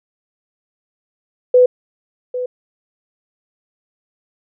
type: tone with echo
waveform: sine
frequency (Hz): 499.4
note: B4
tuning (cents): +19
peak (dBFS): -6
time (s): 1.54-1.66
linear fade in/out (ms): 5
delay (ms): 800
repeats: 1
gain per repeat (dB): -13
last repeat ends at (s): 2.46
effects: none